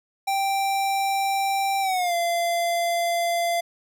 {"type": "tone with pitch glide", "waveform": "square", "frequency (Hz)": [784, 686.5], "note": ["G5", "F5"], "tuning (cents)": [0, -30], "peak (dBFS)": -22, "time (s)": [0.27, 3.61], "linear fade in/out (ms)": 10, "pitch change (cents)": -230, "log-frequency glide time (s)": [1.81, 2.14], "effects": []}